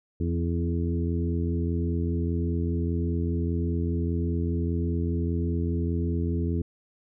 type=harmonic tone with a mistuned harmonic; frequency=85 Hz; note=F2; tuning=46 cents flat; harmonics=1 / 2 / 3 / 4 / 5; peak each=-26 / -31 / -32 / -34 / -37 dBFS; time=0.2-6.62 s; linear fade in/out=5 ms; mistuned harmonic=4; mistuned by=-17 cents; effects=none